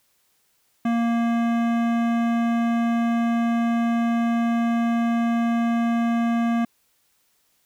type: tone with hard clipping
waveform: sine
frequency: 233 Hz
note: A#3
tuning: 1 cent flat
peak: -21 dBFS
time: 0.85-6.65 s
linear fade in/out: 5 ms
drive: 16 dB
effects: white hiss -66 dBFS RMS until 7.65 s